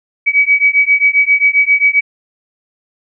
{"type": "beating tone pair", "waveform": "sine", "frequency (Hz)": [2270, 2277.5], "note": ["C#7", "C#7"], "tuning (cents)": [41, 46], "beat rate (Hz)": 7.5, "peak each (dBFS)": -11, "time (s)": [0.26, 2.01], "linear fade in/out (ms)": 20, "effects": []}